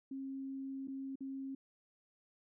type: tone with dropouts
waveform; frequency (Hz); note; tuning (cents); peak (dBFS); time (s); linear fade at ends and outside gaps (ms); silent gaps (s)
sine; 269.4; C#4; -49; -40; 0.11-1.55; 5; 0.874-0.881 / 1.157-1.206
effects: none